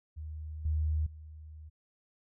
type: tone with level steps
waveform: sine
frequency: 77.3 Hz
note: D#2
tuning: 11 cents flat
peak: -38 / -27 / -45 dBFS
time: 0.16-1.7 s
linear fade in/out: 20 ms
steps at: 0.65 / 1.06 s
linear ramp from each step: 5 ms
effects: none